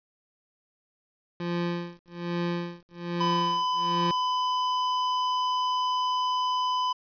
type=tone with tremolo; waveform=25% pulse; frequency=173.2 Hz; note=F3; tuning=14 cents flat; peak=-22 dBFS; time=1.4-4.11 s; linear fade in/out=2 ms; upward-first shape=sine; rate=1.2 Hz; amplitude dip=100%
type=tone; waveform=square; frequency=1005 Hz; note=B5; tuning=30 cents sharp; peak=-25 dBFS; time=3.2-6.93 s; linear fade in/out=10 ms
effects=resampled to 11025 Hz + 10-bit